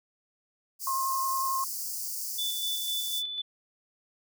white high-pass noise, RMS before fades -35 dBFS, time 0.79-3.23 s, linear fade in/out 50 ms, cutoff 4600 Hz, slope 96 dB/octave
sine tone with vibrato, 1066 Hz, C6, 32 cents sharp, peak -27 dBFS, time 0.87-1.64 s, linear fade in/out 2 ms, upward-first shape triangle, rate 11 Hz, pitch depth 17 cents each way
sine tone with tremolo, 3489 Hz, A7, 15 cents flat, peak -29 dBFS, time 2.38-3.42 s, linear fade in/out 10 ms, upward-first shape square, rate 4 Hz, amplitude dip 40%
effects none

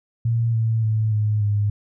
sine tone with pitch steps, 115.7 / 112.47 / 109.33 / 106.28 / 103.32 Hz, A#2 / A2 / A2 / G#2 / G#2, -13 / +38 / -11 / +40 / -8 cents, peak -17 dBFS, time 0.25-1.7 s, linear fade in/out 5 ms, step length 290 ms, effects none

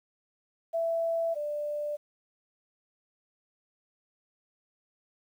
sine tone pair in turn, 664 / 591.6 Hz, E5 / D5, +12 / +13 cents, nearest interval major second, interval 199 cents, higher first, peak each -26 / -30 dBFS, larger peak first, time 0.73-1.35 / 1.35-1.97 s, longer neither, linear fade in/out 20 ms, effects 10-bit

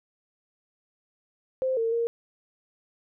sine tone with pitch steps, 521 / 455 / 465.5 Hz, C5 / A#4 / A#4, -7 / -42 / -2 cents, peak -23 dBFS, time 1.62-2.07 s, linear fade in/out 0 ms, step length 150 ms, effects none

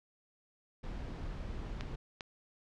brown noise, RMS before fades -41 dBFS, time 0.83-1.96 s, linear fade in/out 10 ms
clicks, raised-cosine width 0.2 ms, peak -23 dBFS, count 2, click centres 1.809 / 2.208 s
effects low-pass 5000 Hz 12 dB/octave

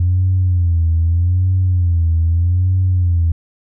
sine tone with vibrato, 87.31 Hz, F2, in tune, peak -10 dBFS, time 0-3.32 s, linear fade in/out 5 ms, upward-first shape sine, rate 0.81 Hz, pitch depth 110 cents each way, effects tanh soft clip ceiling -7 dBFS

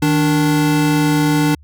square tone pair together, 155.56 / 293.7 Hz, D#3 / D4, 0 / 0 cents, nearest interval major seventh, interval 1100 cents, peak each -17 / -15 dBFS, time 0.02-1.55 s, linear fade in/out 5 ms, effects added 74 Hz sine -41 dBFS peak until 1.63 s

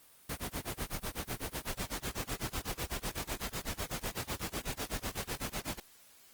pink noise with tremolo, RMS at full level -35 dBFS, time 0.29-5.8 s, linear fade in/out 5 ms, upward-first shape sine, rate 8 Hz, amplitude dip 100%, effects white hiss -60 dBFS RMS until 6.33 s + Opus 24 kbps

